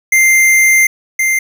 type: tone pair in turn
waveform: square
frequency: 2093 / 2093 Hz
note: C7 / C7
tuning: 0 / 0 cents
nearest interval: unison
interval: 0 cents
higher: neither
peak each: -7 / -11 dBFS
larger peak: first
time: 0.12-0.87 / 1.19-1.39 s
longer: first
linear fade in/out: 5 ms
effects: none